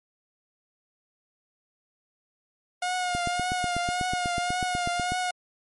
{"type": "tone with vibrato", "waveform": "sawtooth", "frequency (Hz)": 716, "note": "F5", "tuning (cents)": 43, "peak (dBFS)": -22, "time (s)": [2.82, 5.31], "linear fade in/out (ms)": 5, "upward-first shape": "triangle", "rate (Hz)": 1.8, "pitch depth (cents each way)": 45}
{"type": "click train", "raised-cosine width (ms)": 3, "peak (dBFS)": -19, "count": 17, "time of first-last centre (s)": [3.15, 5.12], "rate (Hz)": 8.12}
{"effects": ["MP3 48 kbps"]}